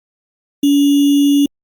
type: tone with sample-and-hold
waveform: sine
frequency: 284.6 Hz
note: C#4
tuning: 46 cents sharp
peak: -8 dBFS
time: 0.63-1.46 s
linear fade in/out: 5 ms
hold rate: 3150 Hz
effects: Opus 32 kbps